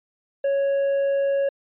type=tone; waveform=triangle; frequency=554.4 Hz; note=C#5; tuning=in tune; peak=-17 dBFS; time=0.44-1.49 s; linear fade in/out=5 ms; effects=resampled to 8000 Hz